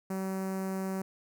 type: tone with notch filter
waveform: sawtooth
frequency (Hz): 190.7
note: G3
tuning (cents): -47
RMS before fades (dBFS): -34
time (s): 0.1-1.02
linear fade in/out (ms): 5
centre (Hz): 3400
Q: 0.51
effects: none